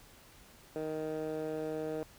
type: tone with band-pass filter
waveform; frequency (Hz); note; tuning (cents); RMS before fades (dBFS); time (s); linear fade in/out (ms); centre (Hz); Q
15% pulse; 156; D#3; +5; -37; 0.76-2.03; 0; 490; 1.6
effects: pink hiss -58 dBFS RMS until 2.18 s